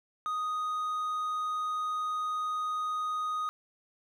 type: tone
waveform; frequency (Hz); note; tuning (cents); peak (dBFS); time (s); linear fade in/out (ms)
triangle; 1244.5; D#6; 0; -28; 0.26-3.49; 0
effects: none